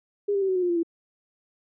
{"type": "tone with pitch steps", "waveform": "sine", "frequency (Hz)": [407, 395.9, 385, 374.5, 364.3, 354.3, 344.6, 335.2], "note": ["G#4", "G4", "G4", "F#4", "F#4", "F4", "F4", "E4"], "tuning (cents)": [-35, 17, -31, 21, -27, 25, -23, 29], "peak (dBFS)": -21, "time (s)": [0.28, 0.832], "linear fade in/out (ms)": 10, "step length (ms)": 69, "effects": []}